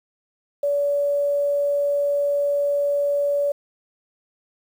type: tone with quantisation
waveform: sine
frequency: 572 Hz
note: D5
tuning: 46 cents flat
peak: -18 dBFS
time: 0.63-3.52 s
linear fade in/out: 5 ms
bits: 8
effects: none